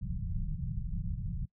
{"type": "low-pass noise", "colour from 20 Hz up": "pink", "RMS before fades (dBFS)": -35, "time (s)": [0.01, 1.46], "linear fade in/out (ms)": 10, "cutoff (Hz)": 190, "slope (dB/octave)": 96, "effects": ["noise-tail reverb RT60 0.1 s tail -22 dB re dry"]}